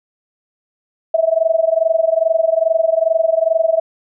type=tone with amplitude modulation; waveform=sine; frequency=652 Hz; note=E5; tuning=19 cents flat; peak=-8 dBFS; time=1.14-3.8 s; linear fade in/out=5 ms; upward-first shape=sine; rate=22.4 Hz; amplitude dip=90%; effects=none